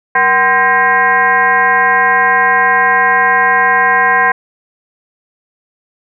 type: tone with frequency modulation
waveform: sine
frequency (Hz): 1318.5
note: E6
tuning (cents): 0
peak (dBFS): -7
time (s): 0.15-4.32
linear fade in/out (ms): 5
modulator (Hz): 281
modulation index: 2.3
effects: none